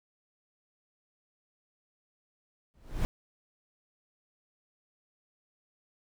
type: noise with exponential growth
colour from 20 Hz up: brown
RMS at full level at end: -25 dBFS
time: 2.74-3.05 s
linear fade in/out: 0 ms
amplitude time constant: 67 ms
effects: none